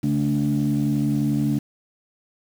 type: tone cluster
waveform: sine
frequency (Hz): 141.3 / 218 / 289.5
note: C#3 / A3 / D4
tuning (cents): +34 / -16 / -25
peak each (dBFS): -22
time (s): 0.03-1.59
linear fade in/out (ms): 10
effects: tanh soft clip ceiling -13 dBFS + 7-bit